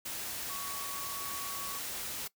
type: tone in noise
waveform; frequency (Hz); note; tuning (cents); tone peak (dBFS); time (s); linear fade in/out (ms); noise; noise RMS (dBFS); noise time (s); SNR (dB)
sine; 1123; C#6; +22; -42; 0.49-1.79; 10; white; -39; 0.05-2.28; -6
effects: noise-tail reverb RT60 0.1 s tail -20 dB re dry